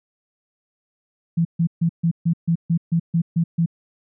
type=tone bursts; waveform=sine; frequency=167.3 Hz; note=E3; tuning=26 cents sharp; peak=-15 dBFS; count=11; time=1.37-3.661 s; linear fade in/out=10 ms; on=81 ms; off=140 ms; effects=none

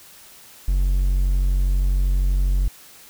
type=tone; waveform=triangle; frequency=46.25 Hz; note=F#1; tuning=in tune; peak=-14 dBFS; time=0.68-2.68 s; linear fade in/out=0 ms; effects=white hiss -46 dBFS RMS until 3.09 s

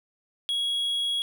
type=tone; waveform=triangle; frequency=3322 Hz; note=G#7; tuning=in tune; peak=-23 dBFS; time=0.49-1.22 s; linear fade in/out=0 ms; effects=none

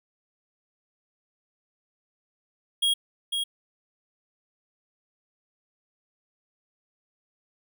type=tone with echo; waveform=square; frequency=3283 Hz; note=G#7; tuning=21 cents flat; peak=-21 dBFS; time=2.82-2.94 s; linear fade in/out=10 ms; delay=500 ms; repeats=1; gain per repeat=-5 dB; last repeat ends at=3.44 s; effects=none

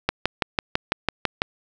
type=click train; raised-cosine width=0.3 ms; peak=-3 dBFS; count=9; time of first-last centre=0.09-1.419 s; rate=6.02 Hz; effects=none

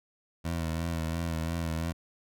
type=tone with vibrato; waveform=20% pulse; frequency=82.41 Hz; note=E2; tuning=in tune; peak=-25 dBFS; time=0.44-1.93 s; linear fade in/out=20 ms; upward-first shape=sine; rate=2.9 Hz; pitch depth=43 cents each way; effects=none

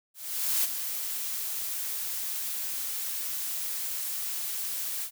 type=noise with ADSR envelope; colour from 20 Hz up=blue; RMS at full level=-25 dBFS; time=0.14-5.11 s; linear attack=500 ms; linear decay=22 ms; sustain=-8 dB; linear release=75 ms; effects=none

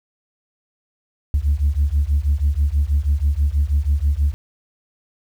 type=beating tone pair; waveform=sine; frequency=69.1 / 75.3 Hz; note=C#2 / D2; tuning=-5 / +44 cents; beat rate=6.2 Hz; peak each=-17 dBFS; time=1.34-4.34 s; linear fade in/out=0 ms; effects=tanh soft clip ceiling -10 dBFS + 8-bit

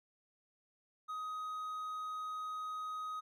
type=tone; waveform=triangle; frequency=1256 Hz; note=D#6; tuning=16 cents sharp; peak=-37 dBFS; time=1.08-3.21 s; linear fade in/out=20 ms; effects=none

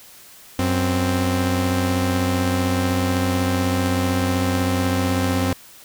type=tone pair together; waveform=sawtooth; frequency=92.5 / 261.6 Hz; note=F#2 / C4; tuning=0 / 0 cents; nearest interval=octave + tritone; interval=1800 cents; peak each=-17 dBFS; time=0.59-5.53 s; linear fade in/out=0 ms; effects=white hiss -45 dBFS RMS until 5.84 s

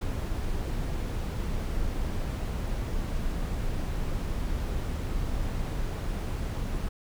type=noise; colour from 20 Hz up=brown; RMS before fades=-30 dBFS; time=0.01-6.89 s; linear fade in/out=10 ms; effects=none

